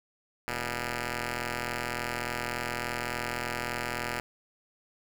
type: ring-modulated tone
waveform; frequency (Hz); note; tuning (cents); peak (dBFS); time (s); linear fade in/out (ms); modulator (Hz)
5% pulse; 123.47; B2; 0; -17; 0.48-4.2; 0; 1090
effects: none